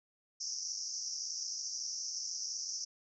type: band-pass noise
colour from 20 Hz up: white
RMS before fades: -40 dBFS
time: 0.4-2.85 s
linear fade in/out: 10 ms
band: 5200 to 6100 Hz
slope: 96 dB/octave
effects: none